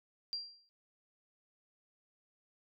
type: tone with exponential decay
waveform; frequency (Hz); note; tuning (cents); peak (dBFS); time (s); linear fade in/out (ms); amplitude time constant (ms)
sine; 4745; D8; +17; -33; 0.33-0.69; 0; 77
effects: none